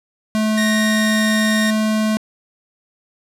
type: tone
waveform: square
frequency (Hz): 216.4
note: A3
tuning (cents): -29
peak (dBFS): -16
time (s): 0.35-2.17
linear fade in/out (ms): 0
type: tone with pitch glide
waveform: sawtooth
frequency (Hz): 1864.7 to 1854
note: A#6 to A#6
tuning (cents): 0 to -10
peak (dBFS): -16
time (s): 0.57-1.71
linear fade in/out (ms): 10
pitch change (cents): -10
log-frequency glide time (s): 0.82-1.26
effects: low-pass 12000 Hz 12 dB/octave